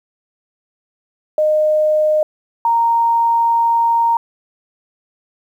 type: tone pair in turn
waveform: sine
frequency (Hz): 614 / 928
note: D#5 / A#5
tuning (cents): -23 / -8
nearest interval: perfect fifth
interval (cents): 715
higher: second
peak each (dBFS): -11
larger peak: neither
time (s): 1.38-2.23 / 2.65-4.17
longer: second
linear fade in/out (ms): 2
effects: 8-bit